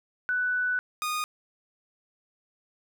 sine / sawtooth tone pair in turn, 1490 / 1231.8 Hz, F#6 / D#6, +12 / -18 cents, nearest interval minor third, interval 330 cents, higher first, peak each -24 dBFS, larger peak neither, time 0.29-0.79 / 1.02-1.24 s, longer first, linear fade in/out 0 ms, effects none

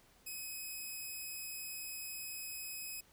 5% pulse tone, 2538 Hz, D#7, 34 cents sharp, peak -33 dBFS, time 0.26-3.01 s, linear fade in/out 10 ms, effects pink hiss -66 dBFS RMS until 3.12 s

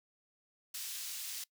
pink high-pass noise, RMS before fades -42 dBFS, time 0.74-1.44 s, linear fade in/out 5 ms, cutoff 3800 Hz, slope 12 dB/octave, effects noise-tail reverb RT60 0.1 s tail -22 dB re dry

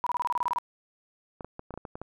sine tone bursts, 973 Hz, B5, 26 cents flat, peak -24 dBFS, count 11, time 0.04-0.585 s, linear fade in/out 0 ms, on 25 ms, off 27 ms
clicks, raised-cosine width 1 ms, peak -24 dBFS, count 9, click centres 1.408 / 1.446 / 1.594 / 1.707 / 1.74 / 1.776 / 1.852 / 1.955 / 2.016 s
effects none

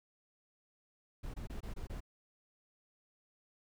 brown noise bursts, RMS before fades -42 dBFS, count 6, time 1.23-2.005 s, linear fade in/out 10 ms, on 110 ms, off 23 ms, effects none

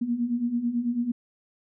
sine beating tone pair, 232.6 / 241.7 Hz, A#3 / B3, -4 / -37 cents, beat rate 9.1 Hz, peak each -30 / -25 dBFS, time 0.01-1.12 s, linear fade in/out 10 ms, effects none

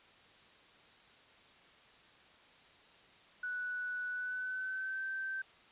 sine tone with pitch glide, 1480 to 1553.6 Hz, F#6 to G6, 0 to -16 cents, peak -36 dBFS, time 3.43-5.42 s, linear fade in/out 5 ms, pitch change +84 cents, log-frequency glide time 4.1-5.04 s, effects white hiss -61 dBFS RMS until 5.71 s + resampled to 8000 Hz

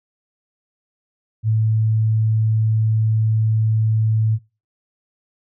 sine tone, 110 Hz, A2, in tune, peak -14 dBFS, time 1.43-4.39 s, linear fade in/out 50 ms, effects noise-tail reverb RT60 0.3 s tail -25 dB re dry

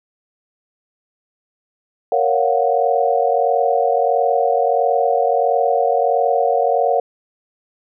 sine chord, Gb major seventh, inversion first, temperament equal, 466.2 / 554.4 / 698.5 / 740 Hz, Bb4 / Db5 / F5 / Gb5, 0 / 0 / 0 / 0 cents, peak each -19 dBFS, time 2.12-7 s, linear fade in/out 2 ms, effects none

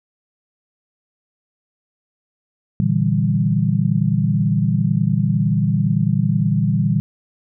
sine chord, E half-diminished seventh, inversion second, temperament equal, 116.54 / 146.83 / 164.81 / 196 Hz, Bb2 / D3 / E3 / G3, 0 / 0 / 0 / 0 cents, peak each -20 dBFS, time 2.8-7 s, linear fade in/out 0 ms, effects none

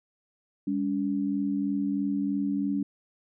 sine tone pair together, 200.6 / 283.7 Hz, G3 / C#4, +40 / +40 cents, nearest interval tritone, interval 600 cents, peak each -29 / -27 dBFS, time 0.67-2.83 s, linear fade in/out 5 ms, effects none

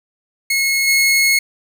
sawtooth tone with level steps, 2174 Hz, C#7, 34 cents flat, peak -11 / -8 dBFS, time 0.5-1.39 s, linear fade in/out 5 ms, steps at 0.87 s, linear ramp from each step 10 ms, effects none

